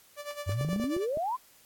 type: tone with tremolo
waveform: sawtooth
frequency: 584 Hz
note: D5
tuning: 10 cents flat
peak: -30 dBFS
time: 0.16-1.07 s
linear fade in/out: 50 ms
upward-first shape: sine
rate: 9.3 Hz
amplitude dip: 80%
type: exponential sweep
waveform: sine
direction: up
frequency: 87.31 to 1073 Hz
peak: -28 dBFS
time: 0.46-1.37 s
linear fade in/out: 20 ms
type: clicks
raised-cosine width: 2 ms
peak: -26 dBFS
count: 10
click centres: 0.494 / 0.611 / 0.648 / 0.689 / 0.731 / 0.762 / 0.799 / 0.841 / 0.966 / 1.172 s
effects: white hiss -59 dBFS RMS until 1.65 s + AAC 64 kbps